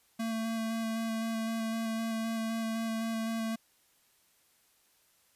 square tone with vibrato, 224.9 Hz, A3, 38 cents sharp, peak -32 dBFS, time 0.19-3.56 s, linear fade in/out 10 ms, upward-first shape square, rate 3.9 Hz, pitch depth 11 cents each way, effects white hiss -68 dBFS RMS until 5.35 s + resampled to 32000 Hz

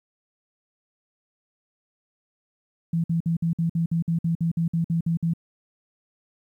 sine tone bursts, 166.5 Hz, E3, 18 cents sharp, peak -20 dBFS, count 15, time 2.93-5.336 s, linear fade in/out 5 ms, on 110 ms, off 54 ms, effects 10-bit

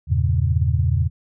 sine chord, E diminished seventh, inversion none, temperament equal with one note detuned, 82.41 / 98.57 / 116.54 / 138.59 Hz, E2 / G2 / Bb2 / Db3, 0 / +10 / 0 / 0 cents, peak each -19 / -23 / -22 / -23 dBFS, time 0.07-1.1 s, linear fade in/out 50 ms, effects none

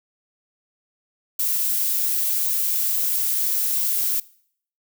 violet noise, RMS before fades -22 dBFS, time 1.39-4.2 s, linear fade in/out 5 ms, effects noise-tail reverb RT60 0.6 s tail -21 dB re dry

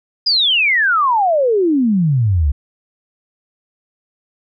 sine exponential sweep, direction down, 5040 to 66.1 Hz, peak -11 dBFS, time 0.26-2.52 s, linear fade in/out 10 ms, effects none

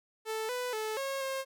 sawtooth tone with pitch steps, 439.9 / 496.8 / 434.6 / 544 / 535 Hz, A4 / B4 / A4 / C#5 / C5, 0 / +10 / -21 / -33 / +38 cents, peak -29 dBFS, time 0.25-1.45 s, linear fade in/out 50 ms, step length 240 ms, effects none

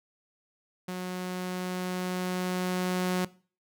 sawtooth tone with level ramp, 182.4 Hz, F#3, 24 cents flat, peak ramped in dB -29 to -21 dBFS, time 0.88-3.25 s, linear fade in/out 5 ms, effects noise-tail reverb RT60 0.4 s tail -20 dB re dry

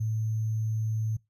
sine tone with sample-and-hold, 110 Hz, A2, in tune, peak -26 dBFS, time 0-1.17 s, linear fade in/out 10 ms, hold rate 6300 Hz, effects noise-tail reverb RT60 0.2 s tail -22 dB re dry + resampled to 32000 Hz

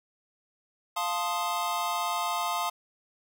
square chord, F dominant seventh, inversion none, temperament equal, 698.5 / 880 / 1046.5 / 1244.5 Hz, F5 / A5 / C6 / Eb6, 0 / 0 / 0 / 0 cents, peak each -34 dBFS, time 0.96-2.7 s, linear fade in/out 10 ms, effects none

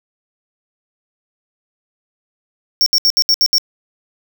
square tone bursts, 5490 Hz, F8, 31 cents flat, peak -10 dBFS, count 7, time 2.81-3.582 s, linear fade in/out 0 ms, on 52 ms, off 68 ms, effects none

